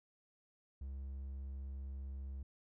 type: tone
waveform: triangle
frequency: 67.6 Hz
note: C#2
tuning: 43 cents flat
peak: -40 dBFS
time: 0.81-2.43 s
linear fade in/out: 5 ms
effects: none